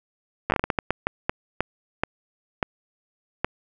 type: slowing click train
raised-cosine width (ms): 0.5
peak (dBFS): -6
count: 16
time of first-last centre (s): 0.5-3.446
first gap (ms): 9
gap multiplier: 1.38
effects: none